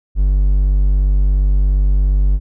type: tone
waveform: triangle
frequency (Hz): 48.59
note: G1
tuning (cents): -15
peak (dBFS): -8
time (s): 0.15-2.4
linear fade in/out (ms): 50
effects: none